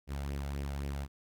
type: tone with flanger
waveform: sawtooth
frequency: 70 Hz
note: C#2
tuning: 18 cents sharp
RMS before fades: -37 dBFS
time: 0.07-1.08 s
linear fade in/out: 50 ms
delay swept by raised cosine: 0.36 to 1.46 ms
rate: 3.8 Hz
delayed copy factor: +0.5
effects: none